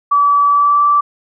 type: tone with pitch glide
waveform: sine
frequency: 1149 to 1163.7 Hz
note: D6 to D6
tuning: -38 to -16 cents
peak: -8 dBFS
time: 0.11-1.01 s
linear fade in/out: 10 ms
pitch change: +22 cents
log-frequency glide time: 0.48-0.83 s
effects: none